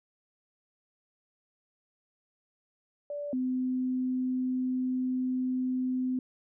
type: tone pair in turn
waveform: sine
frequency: 581 / 255.4 Hz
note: D5 / C4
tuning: -19 / -42 cents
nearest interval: octave + major second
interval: 1423 cents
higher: first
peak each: -33 / -27 dBFS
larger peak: second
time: 3.1-3.33 / 3.33-6.19 s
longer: second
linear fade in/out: 2 ms
effects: none